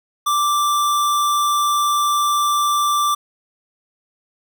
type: tone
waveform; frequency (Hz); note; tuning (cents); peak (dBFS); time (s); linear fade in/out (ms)
square; 1174.7; D6; 0; -16; 0.26-3.15; 10
effects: 9-bit